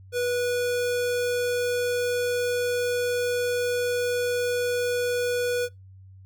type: tone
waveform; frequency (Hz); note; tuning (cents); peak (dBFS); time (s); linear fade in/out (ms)
square; 488.5; B4; -19; -24; 0.12-5.69; 50
effects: noise-tail reverb RT60 0.2 s tail -23 dB re dry + added 95 Hz sine -45 dBFS peak until 6.25 s